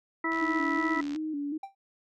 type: harmonic tone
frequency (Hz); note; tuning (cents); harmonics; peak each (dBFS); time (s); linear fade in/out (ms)
327; E4; -14; 1 / 2 / 3 / 4 / 6; -31 / -42 / -34 / -34 / -31; 0.24-1.01; 5
type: click train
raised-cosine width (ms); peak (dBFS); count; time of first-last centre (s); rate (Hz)
0.2; -27; 64; 0.32-1.161; 74.9
type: tone with vibrato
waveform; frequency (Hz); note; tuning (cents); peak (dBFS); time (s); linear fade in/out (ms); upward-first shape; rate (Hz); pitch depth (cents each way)
sine; 299.1; D4; +32; -30; 0.41-1.58; 10; square; 2.7; 71
type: tone with exponential decay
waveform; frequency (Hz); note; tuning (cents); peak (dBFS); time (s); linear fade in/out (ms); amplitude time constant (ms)
triangle; 784; G5; 0; -31; 1.63-1.75; 5; 25
effects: none